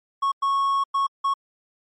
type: tone bursts at uneven times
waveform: triangle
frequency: 1102 Hz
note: C#6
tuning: 11 cents flat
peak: -17 dBFS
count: 4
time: 0.22-0.32 / 0.42-0.84 / 0.94-1.07 / 1.24-1.34 s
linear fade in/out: 10 ms
effects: MP3 48 kbps